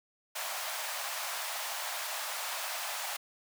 pink high-pass noise, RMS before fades -37 dBFS, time 0.35-3.17 s, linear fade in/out 10 ms, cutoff 620 Hz, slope 48 dB/octave, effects none

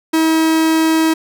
45% pulse tone, 320.7 Hz, E4, 48 cents flat, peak -11 dBFS, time 0.13-1.14 s, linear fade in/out 10 ms, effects none

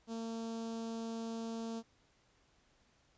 sawtooth tone with notch filter, 227.3 Hz, A#3, 43 cents flat, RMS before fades -41 dBFS, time 0.07-1.83 s, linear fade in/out 50 ms, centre 2000 Hz, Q 0.67, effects pink hiss -71 dBFS RMS until 3.17 s + resampled to 16000 Hz

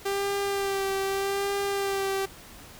sawtooth tone with vibrato, 394.2 Hz, G4, 10 cents sharp, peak -22 dBFS, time 0.05-2.26 s, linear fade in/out 10 ms, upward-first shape sine, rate 0.82 Hz, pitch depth 24 cents each way, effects pink hiss -47 dBFS RMS until 2.79 s

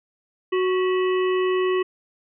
harmonic tone with a mistuned harmonic, 370 Hz, F#4, in tune, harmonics 1 / 3 / 5 / 7 / 8, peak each -19 / -29 / -33 / -36 / -37 dBFS, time 0.52-1.83 s, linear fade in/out 10 ms, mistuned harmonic 5, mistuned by +79 cents, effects none

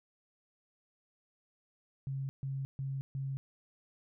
sine tone bursts, 135.7 Hz, C#3, 36 cents flat, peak -34 dBFS, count 4, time 2.07-3.37 s, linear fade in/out 0 ms, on 220 ms, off 140 ms, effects none

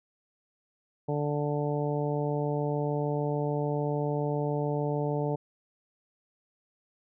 harmonic tone, 146.83 Hz, D3, in tune, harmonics 1 / 2 / 3 / 4 / 5 / 6, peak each -30 / -35 / -32 / -35 / -39 / -39 dBFS, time 1.08-5.36 s, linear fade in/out 10 ms, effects none

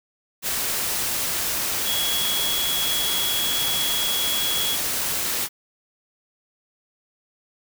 sine tone in noise, 3345 Hz, G#7, 12 cents sharp, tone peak -24 dBFS, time 1.84-4.78 s, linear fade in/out 50 ms, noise white, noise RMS -25 dBFS, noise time 0.42-5.49 s, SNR -2 dB, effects none

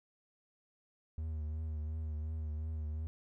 triangle tone with vibrato, 77.78 Hz, D#2, in tune, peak -34 dBFS, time 1.18-3.07 s, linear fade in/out 0 ms, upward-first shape triangle, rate 2.8 Hz, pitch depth 50 cents each way, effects none

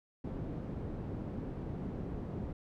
white low-pass noise, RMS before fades -40 dBFS, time 0.24-2.53 s, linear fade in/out 5 ms, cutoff 260 Hz, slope 12 dB/octave, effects none

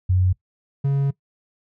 sine / triangle tone pair in turn, 92 / 138.96 Hz, F#2 / C#3, -9 / +5 cents, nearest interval perfect fifth, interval 714 cents, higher second, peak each -15 dBFS, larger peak neither, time 0.09-0.33 / 0.84-1.11 s, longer second, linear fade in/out 10 ms, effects noise-tail reverb RT60 0.1 s tail -20 dB re dry

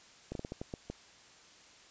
slowing click train, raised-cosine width 2 ms, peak -25 dBFS, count 8, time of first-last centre 0.32-0.9 s, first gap 32 ms, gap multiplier 1.31, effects white hiss -58 dBFS RMS until 1.9 s + resampled to 16000 Hz

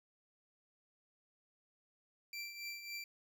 25% pulse tone with tremolo, 2349 Hz, D7, in tune, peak -37 dBFS, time 2.33-3.04 s, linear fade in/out 2 ms, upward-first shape triangle, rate 3.6 Hz, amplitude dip 65%, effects none

